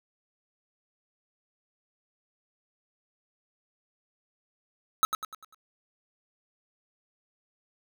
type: tone with echo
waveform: square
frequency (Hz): 1292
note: E6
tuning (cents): -35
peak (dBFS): -19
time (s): 5.03-5.05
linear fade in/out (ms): 0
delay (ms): 99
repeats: 5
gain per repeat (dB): -7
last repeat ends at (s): 5.545
effects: none